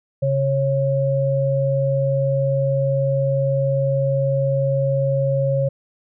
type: tone pair together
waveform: sine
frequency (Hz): 136.8 / 547.2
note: C#3 / C#5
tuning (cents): -23 / -23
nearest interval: 2 octaves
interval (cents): 2400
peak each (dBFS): -19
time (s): 0.22-5.69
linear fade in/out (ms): 10
effects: none